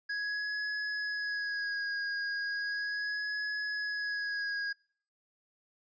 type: tone with vibrato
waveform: square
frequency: 1661.2 Hz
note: G#6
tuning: in tune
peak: -33 dBFS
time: 0.09-4.73 s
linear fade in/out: 10 ms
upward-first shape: sine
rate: 0.36 Hz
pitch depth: 27 cents each way
effects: noise-tail reverb RT60 0.5 s tail -25 dB re dry + resampled to 16000 Hz